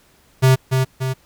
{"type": "tone with echo", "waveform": "square", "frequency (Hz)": 130.81, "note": "C3", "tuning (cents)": 0, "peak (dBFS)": -10, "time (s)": [0.42, 0.56], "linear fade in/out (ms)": 20, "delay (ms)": 290, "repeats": 2, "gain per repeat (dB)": -5, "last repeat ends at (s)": 1.14, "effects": ["pink hiss -55 dBFS RMS until 1.25 s"]}